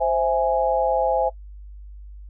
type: chord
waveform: sine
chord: C augmented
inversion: none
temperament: equal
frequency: 523.3 / 659.3 / 830.6 Hz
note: C5 / E5 / G#5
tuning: 0 / 0 / 0 cents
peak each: -22 dBFS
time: 0-1.3 s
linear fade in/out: 20 ms
effects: noise-tail reverb RT60 0.1 s tail -21 dB re dry + added 50 Hz sine -37 dBFS peak until 2.29 s